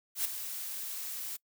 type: noise with ADSR envelope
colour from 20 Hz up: blue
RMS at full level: -29 dBFS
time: 0.15-1.37 s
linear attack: 100 ms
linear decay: 5 ms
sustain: -10 dB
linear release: 13 ms
effects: noise-tail reverb RT60 0.1 s tail -24 dB re dry